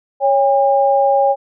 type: tone pair together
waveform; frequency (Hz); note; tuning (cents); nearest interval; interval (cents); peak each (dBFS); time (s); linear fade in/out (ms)
sine; 554.4 / 806.4; C#5 / G5; 0 / +49; tritone; 649; -13; 0.2-1.36; 50
effects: none